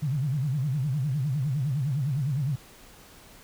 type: tone with vibrato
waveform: sine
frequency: 139.2 Hz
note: C#3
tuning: 8 cents sharp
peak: -24 dBFS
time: 0.02-2.56 s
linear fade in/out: 10 ms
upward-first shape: sine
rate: 9.8 Hz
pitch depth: 200 cents each way
effects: pink hiss -51 dBFS RMS until 3.43 s